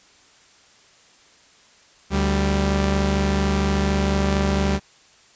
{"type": "tone pair together", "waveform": "sawtooth", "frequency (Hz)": [73.42, 196.01], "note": ["D2", "G3"], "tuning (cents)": [0, 0], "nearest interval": "octave + perfect fourth", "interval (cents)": 1700, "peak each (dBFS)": -17, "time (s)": [2.1, 4.8], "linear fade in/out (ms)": 50, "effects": ["white hiss -53 dBFS RMS until 5.35 s", "resampled to 16000 Hz"]}